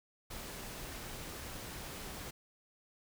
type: noise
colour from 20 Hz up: pink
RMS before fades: -45 dBFS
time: 0.3-2.31 s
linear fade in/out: 10 ms
effects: none